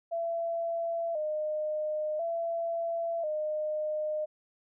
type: tone with vibrato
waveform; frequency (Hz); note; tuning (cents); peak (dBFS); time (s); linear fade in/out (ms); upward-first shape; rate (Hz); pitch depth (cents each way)
sine; 641; E5; -49; -29; 0.11-4.26; 20; square; 0.48; 81
effects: none